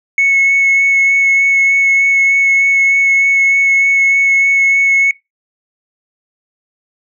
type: tone with vibrato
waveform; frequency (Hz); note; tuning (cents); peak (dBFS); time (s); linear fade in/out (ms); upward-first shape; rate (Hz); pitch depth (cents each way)
sine; 2199; C#7; -14; -6; 0.18-5.11; 2; sine; 3.3; 10
effects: noise-tail reverb RT60 0.2 s tail -23 dB re dry + tanh soft clip ceiling -5 dBFS